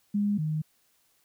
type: tone pair in turn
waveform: sine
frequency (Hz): 204.8 / 154.81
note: G#3 / D#3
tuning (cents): -24 / -8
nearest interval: perfect fourth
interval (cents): 484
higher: first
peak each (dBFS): -23 / -26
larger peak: first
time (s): 0.14-0.38 / 0.38-0.62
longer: neither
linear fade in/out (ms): 10
effects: white hiss -68 dBFS RMS until 1.24 s